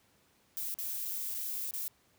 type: noise with dropouts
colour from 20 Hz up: violet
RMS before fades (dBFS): -37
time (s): 0.57-1.88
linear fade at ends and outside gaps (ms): 0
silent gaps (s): 0.742-0.787 / 1.052-1.056 / 1.343-1.348 / 1.709-1.737
effects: pink hiss -68 dBFS RMS until 2.18 s + high-pass 80 Hz 12 dB/octave